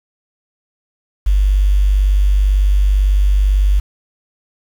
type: tone with quantisation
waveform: sine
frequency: 49 Hz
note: G1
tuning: in tune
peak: -9 dBFS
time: 1.26-3.8 s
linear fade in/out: 10 ms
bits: 6
effects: none